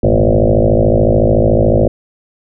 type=tone with frequency modulation; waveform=sine; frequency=235.3 Hz; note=A#3; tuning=16 cents sharp; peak=-7 dBFS; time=0.03-1.88 s; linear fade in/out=5 ms; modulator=53.8 Hz; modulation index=7.1; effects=none